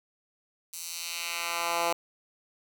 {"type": "tone with high-pass filter sweep", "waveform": "10% pulse", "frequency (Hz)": 170, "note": "F3", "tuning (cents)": -46, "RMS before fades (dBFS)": -32, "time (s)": [0.73, 1.93], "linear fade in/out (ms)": 5, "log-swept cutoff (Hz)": [7300, 590], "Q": 0.97, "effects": []}